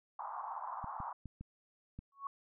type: band-pass noise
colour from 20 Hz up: white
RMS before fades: -43 dBFS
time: 0.19-1.13 s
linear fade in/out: 5 ms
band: 800 to 1100 Hz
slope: 48 dB/octave
type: clicks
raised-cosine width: 5 ms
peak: -33 dBFS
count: 5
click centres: 0.843 / 1.003 / 1.257 / 1.41 / 1.99 s
type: tone with exponential growth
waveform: sine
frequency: 1108.7 Hz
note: C#6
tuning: in tune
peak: -34 dBFS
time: 2.12-2.27 s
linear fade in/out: 2 ms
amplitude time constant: 31 ms
effects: none